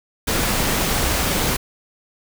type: noise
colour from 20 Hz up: pink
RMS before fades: -20 dBFS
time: 0.27-1.57 s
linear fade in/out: 10 ms
effects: none